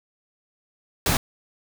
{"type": "noise", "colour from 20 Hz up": "pink", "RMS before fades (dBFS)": -21, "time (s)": [1.06, 1.17], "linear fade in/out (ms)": 2, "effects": []}